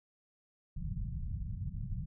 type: low-pass noise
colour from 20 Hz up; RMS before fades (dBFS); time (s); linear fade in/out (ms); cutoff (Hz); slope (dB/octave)
pink; -38; 0.76-2.06; 10; 180; 48
effects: none